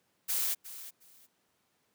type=noise with echo; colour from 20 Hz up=blue; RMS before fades=-31 dBFS; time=0.28-0.55 s; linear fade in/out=20 ms; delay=360 ms; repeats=2; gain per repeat=-14 dB; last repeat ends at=1.27 s; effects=pink hiss -74 dBFS RMS until 1.94 s + high-pass 150 Hz 12 dB/octave